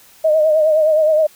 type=tone with vibrato; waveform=sine; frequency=622 Hz; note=D#5; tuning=1 cent flat; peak=-10 dBFS; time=0.24-1.27 s; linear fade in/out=10 ms; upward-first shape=triangle; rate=9.6 Hz; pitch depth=64 cents each way; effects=white hiss -47 dBFS RMS until 1.35 s